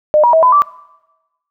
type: tone with pitch steps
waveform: sine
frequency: 606 / 958 / 645 / 1006 / 1164 Hz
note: D#5 / A#5 / E5 / B5 / D6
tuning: -46 / +47 / -38 / +32 / -16 cents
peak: -6 dBFS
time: 0.14-0.62 s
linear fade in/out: 0 ms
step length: 96 ms
effects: noise-tail reverb RT60 1.0 s tail -21 dB re dry